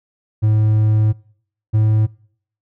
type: tone pair in turn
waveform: triangle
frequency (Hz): 107.8 / 108.32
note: A2 / A2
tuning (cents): -35 / -27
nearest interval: unison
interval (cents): 8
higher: second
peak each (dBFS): -9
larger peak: neither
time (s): 0.42-1.13 / 1.73-2.07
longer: first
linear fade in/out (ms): 20
effects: noise-tail reverb RT60 0.6 s tail -24 dB re dry